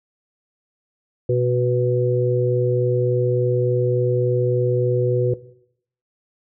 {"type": "harmonic tone", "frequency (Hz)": 123.47, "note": "B2", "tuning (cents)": 0, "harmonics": [1, 3, 4], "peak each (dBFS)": [-20, -20, -20], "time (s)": [1.29, 5.34], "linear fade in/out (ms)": 5, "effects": ["noise-tail reverb RT60 0.7 s tail -17 dB re dry"]}